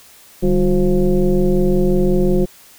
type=tone with frequency modulation; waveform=sine; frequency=191.8 Hz; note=G3; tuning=37 cents flat; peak=-11 dBFS; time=0.42-2.46 s; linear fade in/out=20 ms; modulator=169 Hz; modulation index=1.5; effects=white hiss -45 dBFS RMS until 2.78 s